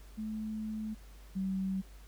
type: tone pair in turn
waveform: sine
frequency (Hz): 216.8 / 190.81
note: A3 / G3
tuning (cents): -25 / -46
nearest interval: major second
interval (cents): 221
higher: first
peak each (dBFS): -35 / -31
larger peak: second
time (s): 0.17-0.95 / 1.35-1.82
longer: first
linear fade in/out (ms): 20
effects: added 50 Hz sine -50 dBFS peak until 2.07 s + pink hiss -61 dBFS RMS until 2.07 s